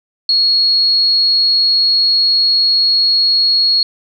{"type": "tone", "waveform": "sine", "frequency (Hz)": 4319, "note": "C#8", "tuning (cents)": -46, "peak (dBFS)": -9, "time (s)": [0.29, 3.83], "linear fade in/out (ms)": 2, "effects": []}